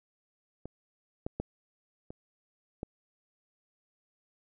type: clicks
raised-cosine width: 2 ms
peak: -27 / -20 / -19 / -29 / -22 dBFS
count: 5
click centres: 0.656 / 1.265 / 1.4 / 2.105 / 2.831 s
effects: none